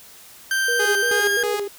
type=tone with pitch glide; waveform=40% pulse; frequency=1568 to 1622.4 Hz; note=G6 to G#6; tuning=0 to -41 cents; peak=-18 dBFS; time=0.51-1.43 s; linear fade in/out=2 ms; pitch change=+59 cents; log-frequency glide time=1.03-1.27 s
type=tone with vibrato; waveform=sine; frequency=438.7 Hz; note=A4; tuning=5 cents flat; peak=-24 dBFS; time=0.68-1.68 s; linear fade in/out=5 ms; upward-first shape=square; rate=2.9 Hz; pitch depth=150 cents each way
type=tone with tremolo; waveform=sawtooth; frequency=413.9 Hz; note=G#4; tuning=6 cents flat; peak=-18 dBFS; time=0.79-1.68 s; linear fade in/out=10 ms; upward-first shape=square; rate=3.1 Hz; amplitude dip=80%
effects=white hiss -45 dBFS RMS until 1.78 s